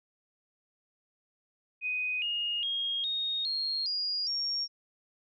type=tone with pitch steps; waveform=sine; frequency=2498 / 2853 / 3258 / 3721 / 4250 / 4854 / 5543 Hz; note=D#7 / F7 / G#7 / A#7 / C8 / D#8 / F8; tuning=+6 / +36 / -34 / -4 / +26 / -44 / -14 cents; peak=-29 dBFS; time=1.81-4.68 s; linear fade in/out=50 ms; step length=410 ms; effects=none